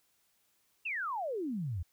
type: exponential sweep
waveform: sine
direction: down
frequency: 2806 to 77.78 Hz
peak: -33 dBFS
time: 0.85-1.83 s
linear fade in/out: 10 ms
effects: white hiss -73 dBFS RMS until 1.92 s